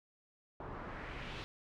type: noise with low-pass filter sweep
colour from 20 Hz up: pink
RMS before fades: -45 dBFS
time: 0.6-1.44 s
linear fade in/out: 0 ms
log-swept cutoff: 1000 to 3500 Hz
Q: 1.6
effects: none